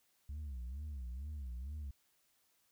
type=tone with vibrato; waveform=sine; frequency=67.6 Hz; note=C#2; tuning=43 cents flat; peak=-38 dBFS; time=0.29-1.91 s; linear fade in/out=5 ms; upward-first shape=sine; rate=2.2 Hz; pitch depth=210 cents each way; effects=tanh soft clip ceiling -40 dBFS + white hiss -75 dBFS RMS until 2.71 s